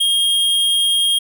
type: tone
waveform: square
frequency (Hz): 3242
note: G#7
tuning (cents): -42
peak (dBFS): -14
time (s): 0-1.19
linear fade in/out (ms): 10
effects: none